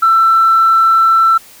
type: tone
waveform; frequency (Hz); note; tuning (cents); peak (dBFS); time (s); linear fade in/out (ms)
sine; 1336; E6; +23; -5; 0.02-1.38; 10
effects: tanh soft clip ceiling -2 dBFS + white hiss -40 dBFS RMS until 1.6 s